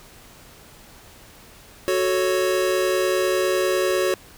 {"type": "chord", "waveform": "square", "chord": "F# minor", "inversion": "none", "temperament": "equal", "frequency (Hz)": [370, 440, 554.4], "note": ["F#4", "A4", "C#5"], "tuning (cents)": [0, 0, 0], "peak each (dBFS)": [-22, -28, -24], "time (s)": [1.88, 4.14], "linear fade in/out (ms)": 0, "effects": ["pink hiss -47 dBFS RMS until 4.37 s"]}